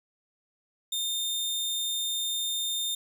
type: tone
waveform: sawtooth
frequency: 3631 Hz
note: A#7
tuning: 46 cents flat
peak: -25 dBFS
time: 0.92-2.95 s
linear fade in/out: 5 ms
effects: none